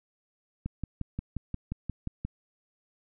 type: click train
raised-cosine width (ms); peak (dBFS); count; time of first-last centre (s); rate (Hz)
5; -20; 10; 0.66-2.25; 5.66
effects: none